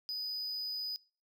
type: tone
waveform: triangle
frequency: 4978 Hz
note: D#8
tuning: in tune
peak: -34 dBFS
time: 0.09-0.96 s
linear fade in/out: 0 ms
effects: noise-tail reverb RT60 0.4 s tail -24 dB re dry